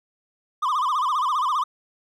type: tone with vibrato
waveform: triangle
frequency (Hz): 1108.7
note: C#6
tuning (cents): 0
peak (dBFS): -18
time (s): 0.62-1.64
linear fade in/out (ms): 10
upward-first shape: sine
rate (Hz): 15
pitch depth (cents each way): 200
effects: none